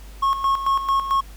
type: tone with tremolo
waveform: triangle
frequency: 1091 Hz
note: C#6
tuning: 28 cents flat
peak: -14 dBFS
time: 0.22-1.21 s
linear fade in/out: 10 ms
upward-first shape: square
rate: 4.5 Hz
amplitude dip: 65%
effects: added 50 Hz sine -38 dBFS peak until 1.36 s + pink hiss -48 dBFS RMS until 1.36 s